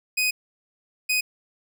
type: tone bursts at uneven times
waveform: sawtooth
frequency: 2500 Hz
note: D#7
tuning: 8 cents sharp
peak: -17 dBFS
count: 2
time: 0.17-0.31 / 1.09-1.21 s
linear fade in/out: 10 ms
effects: none